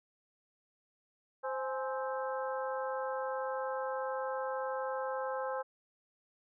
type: harmonic tone with a mistuned harmonic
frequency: 261.6 Hz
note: C4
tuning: in tune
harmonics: 2 / 3 / 4 / 5 / 6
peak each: -36 / -40 / -42 / -44 / -46 dBFS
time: 1.43-5.63 s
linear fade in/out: 20 ms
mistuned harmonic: 3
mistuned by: +110 cents
effects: none